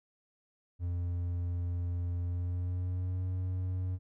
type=tone with pitch glide; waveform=triangle; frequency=87.6 to 91.9 Hz; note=F2 to F#2; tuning=+6 to -11 cents; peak=-29 dBFS; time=0.79-3.99 s; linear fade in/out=50 ms; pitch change=+83 cents; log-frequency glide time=2.24-3.23 s; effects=none